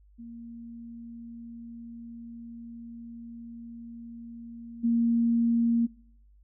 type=tone with level steps; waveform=sine; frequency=233.1 Hz; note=A#3; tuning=in tune; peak=-40 / -21 dBFS; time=0.18-5.87 s; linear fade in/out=20 ms; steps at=4.83 s; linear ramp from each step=20 ms; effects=noise-tail reverb RT60 0.7 s tail -24 dB re dry + added 50 Hz sine -55 dBFS peak until 6.43 s